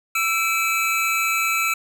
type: tone cluster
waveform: square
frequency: 1335 / 2320 / 2579 Hz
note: E6 / D7 / E7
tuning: +22 / -22 / -39 cents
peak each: -24 / -25 / -24 dBFS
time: 0.15-1.74 s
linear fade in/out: 5 ms
effects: none